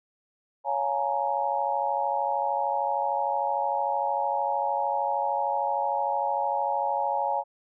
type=chord; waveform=sine; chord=Bb minor seventh; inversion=first; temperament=just; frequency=559.4 / 699.2 / 839.1 / 932.3 Hz; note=Db5 / F5 / Ab5 / Bb5; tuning=+16 / +2 / +18 / 0 cents; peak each=-31 / -32 / -27 / -30 dBFS; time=0.64-7.44 s; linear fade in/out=50 ms; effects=none